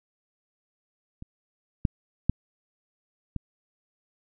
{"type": "clicks", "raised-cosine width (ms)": 5, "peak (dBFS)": [-27, -9, -8, -18], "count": 4, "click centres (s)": [1.224, 1.852, 2.296, 3.363], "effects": []}